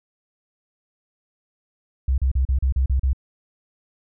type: tone bursts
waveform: sine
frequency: 65.6 Hz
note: C2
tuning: 5 cents sharp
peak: -16 dBFS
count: 8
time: 2.08-3.132 s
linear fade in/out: 5 ms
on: 100 ms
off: 36 ms
effects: none